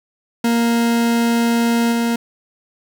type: tone with level steps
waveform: 40% pulse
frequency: 233.4 Hz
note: A#3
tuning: 2 cents sharp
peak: -13 / -15 dBFS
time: 0.44-2.16 s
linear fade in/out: 5 ms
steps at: 1.91 s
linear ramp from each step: 20 ms
effects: 8-bit